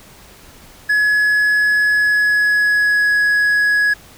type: tone with pitch glide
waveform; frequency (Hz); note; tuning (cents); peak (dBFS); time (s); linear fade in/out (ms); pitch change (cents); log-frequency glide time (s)
triangle; 1692 to 1674.5; G#6 to G#6; +32 to +14; -10; 0.89-3.94; 10; -18; 1.92-3.16
effects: pink hiss -43 dBFS RMS until 4.17 s